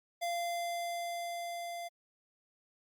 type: tone with level ramp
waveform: square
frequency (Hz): 690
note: F5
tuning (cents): -21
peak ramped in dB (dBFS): -33 to -40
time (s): 0.21-1.89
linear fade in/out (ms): 20
effects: Opus 48 kbps